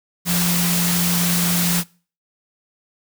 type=tone in noise; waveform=sine; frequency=174.61 Hz; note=F3; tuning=in tune; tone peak=-19 dBFS; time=0.25-1.84 s; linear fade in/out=50 ms; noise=white; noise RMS=-21 dBFS; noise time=0.25-1.84 s; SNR=-1 dB; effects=noise-tail reverb RT60 0.4 s tail -24 dB re dry